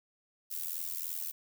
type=noise with amplitude modulation; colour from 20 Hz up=violet; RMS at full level=-34 dBFS; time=0.5-1.32 s; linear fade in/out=20 ms; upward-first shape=sine; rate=83.1 Hz; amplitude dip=85%; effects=none